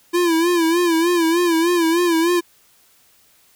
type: tone with vibrato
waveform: square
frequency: 338.6 Hz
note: E4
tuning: 46 cents sharp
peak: -15 dBFS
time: 0.13-2.41 s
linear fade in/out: 20 ms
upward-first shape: sine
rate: 3.3 Hz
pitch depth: 82 cents each way
effects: white hiss -55 dBFS RMS until 3.55 s